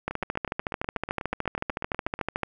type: two click trains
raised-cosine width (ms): 0.5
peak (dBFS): -18 / -12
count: 18 / 33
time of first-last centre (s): 0.11-2.191 / 0.08-2.433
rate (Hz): 8.17 / 13.6
effects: none